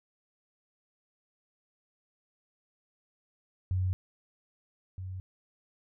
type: tone pair in turn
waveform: sine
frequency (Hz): 92.5 / 93.25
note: F#2 / F#2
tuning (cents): 0 / +14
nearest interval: unison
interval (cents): 14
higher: second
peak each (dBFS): -26 / -36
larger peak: first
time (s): 3.71-3.93 / 4.98-5.2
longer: neither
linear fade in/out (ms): 0
effects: none